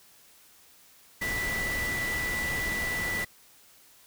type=tone in noise; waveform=sine; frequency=1973 Hz; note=B6; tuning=2 cents flat; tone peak=-29 dBFS; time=1.21-3.25 s; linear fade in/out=10 ms; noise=pink; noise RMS=-35 dBFS; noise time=1.21-3.25 s; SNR=+3 dB; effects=white hiss -57 dBFS RMS until 4.06 s